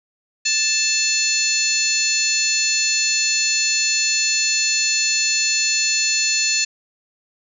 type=harmonic tone with a mistuned harmonic; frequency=880 Hz; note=A5; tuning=in tune; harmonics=2 / 3 / 4 / 5 / 6 / 7 / 8; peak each=-31 / -22 / -32 / -21 / -29 / -25 / -23 dBFS; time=0.45-6.65 s; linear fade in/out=10 ms; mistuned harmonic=5; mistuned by=-32 cents; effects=none